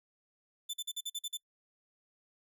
sawtooth tone bursts, 3520 Hz, A7, in tune, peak -32 dBFS, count 8, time 0.69-1.373 s, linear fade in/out 10 ms, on 46 ms, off 45 ms, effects noise-tail reverb RT60 0.1 s tail -26 dB re dry

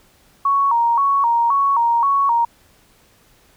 sine tone with vibrato, 1020 Hz, C6, 44 cents flat, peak -13 dBFS, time 0.45-2.45 s, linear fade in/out 5 ms, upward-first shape square, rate 1.9 Hz, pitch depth 150 cents each way, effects pink hiss -54 dBFS RMS until 3.56 s

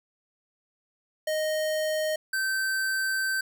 square tone pair in turn, 621 / 1549.1 Hz, D#5 / G6, -3 / -21 cents, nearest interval octave + major third, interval 1582 cents, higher second, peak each -26 dBFS, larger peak neither, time 1.27-2.16 / 2.33-3.41 s, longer second, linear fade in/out 5 ms, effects none

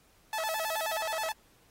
sawtooth tone with vibrato, 750 Hz, F#5, 23 cents sharp, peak -27 dBFS, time 0.33-1.32 s, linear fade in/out 2 ms, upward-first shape square, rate 9.4 Hz, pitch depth 260 cents each way
violet noise, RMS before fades -43 dBFS, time 0.43-1.01 s, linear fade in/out 50 ms
effects pink hiss -64 dBFS RMS until 1.7 s + AAC 48 kbps

